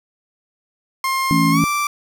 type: tone with pitch glide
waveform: 30% pulse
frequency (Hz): 1062 to 1171.6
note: C6 to D6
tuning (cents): +25 to -5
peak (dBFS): -15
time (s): 1.04-1.87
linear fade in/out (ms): 2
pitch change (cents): +170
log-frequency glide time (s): 1.51-1.61
type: chord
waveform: sine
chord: A major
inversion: second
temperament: equal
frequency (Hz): 164.81 / 220 / 277.2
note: E3 / A3 / C#4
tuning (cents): 0 / 0 / 0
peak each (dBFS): -17 / -21 / -17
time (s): 1.31-1.64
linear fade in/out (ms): 0
effects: 8-bit